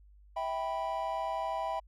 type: chord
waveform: triangle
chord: E minor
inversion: none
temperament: equal with one note detuned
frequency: 651.3 / 784 / 987.8 Hz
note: E5 / G5 / B5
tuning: -21 / 0 / 0 cents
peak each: -34 dBFS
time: 0.36-1.8 s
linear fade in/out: 10 ms
effects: tanh soft clip ceiling -20 dBFS + added 50 Hz sine -55 dBFS peak until 1.87 s